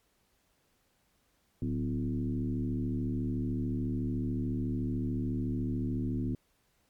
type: tone with frequency modulation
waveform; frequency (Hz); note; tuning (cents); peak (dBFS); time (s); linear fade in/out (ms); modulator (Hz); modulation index
sine; 180; F#3; -47; -29; 1.62-6.35; 2; 73.8; 1.7
effects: pink hiss -72 dBFS RMS until 6.89 s + MP3 96 kbps